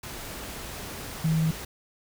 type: tone in noise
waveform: sine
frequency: 160 Hz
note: D#3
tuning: 49 cents sharp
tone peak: -21 dBFS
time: 1.24-1.51 s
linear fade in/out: 5 ms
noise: pink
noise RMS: -38 dBFS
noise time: 0.03-1.65 s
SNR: +14 dB
effects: none